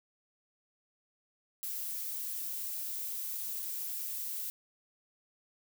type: noise with dropouts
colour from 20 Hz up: violet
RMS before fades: -38 dBFS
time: 1.63-4.5 s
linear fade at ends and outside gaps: 0 ms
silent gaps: 3.623-3.627 s
effects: none